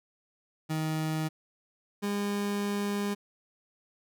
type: tone pair in turn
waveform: 30% pulse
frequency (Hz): 157.1 / 203.3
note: D#3 / G#3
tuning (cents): +17 / -37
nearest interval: major third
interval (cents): 446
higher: second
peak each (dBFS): -26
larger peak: neither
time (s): 0.69-1.29 / 2.02-3.15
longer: second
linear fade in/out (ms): 20
effects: none